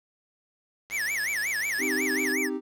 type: click train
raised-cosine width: 0.2 ms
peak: -26 dBFS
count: 150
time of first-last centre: 0.9-2.319 s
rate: 105 Hz
type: tone with vibrato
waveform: square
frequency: 1975.5 Hz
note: B6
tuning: in tune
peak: -27 dBFS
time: 0.9-2.5 s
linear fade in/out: 50 ms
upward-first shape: sine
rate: 5.5 Hz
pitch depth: 290 cents each way
type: chord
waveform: triangle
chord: C minor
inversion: none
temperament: equal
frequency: 261.6 / 311.1 / 392 Hz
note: C4 / Eb4 / G4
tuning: 0 / 0 / 0 cents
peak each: -30 dBFS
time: 1.78-2.61 s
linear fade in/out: 50 ms
effects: none